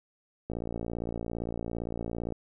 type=click train; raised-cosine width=2 ms; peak=-21 dBFS; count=106; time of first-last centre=0.5-2.323 s; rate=57.6 Hz; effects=none